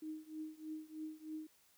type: tone with tremolo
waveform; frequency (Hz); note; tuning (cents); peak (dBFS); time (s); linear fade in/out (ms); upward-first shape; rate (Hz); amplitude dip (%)
sine; 311.8; D#4; +4; -40; 0.02-1.47; 5; triangle; 3.2; 95
effects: white hiss -70 dBFS RMS until 1.77 s